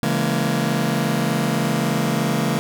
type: chord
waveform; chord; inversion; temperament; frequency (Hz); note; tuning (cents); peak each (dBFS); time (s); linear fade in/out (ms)
sawtooth; A# half-diminished seventh; first; just; 139.85 / 167.82 / 209.8 / 233.1; C#3 / E3 / G#3 / A#3; +16 / +31 / +18 / 0; -20; 0.03-2.59; 0
effects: none